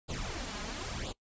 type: noise with flanger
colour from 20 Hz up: pink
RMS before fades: -38 dBFS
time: 0.08-1.13 s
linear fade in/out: 20 ms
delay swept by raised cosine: 0.25 to 4.85 ms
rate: 0.99 Hz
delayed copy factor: +0.75
effects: noise-tail reverb RT60 0.1 s tail -21 dB re dry + resampled to 16000 Hz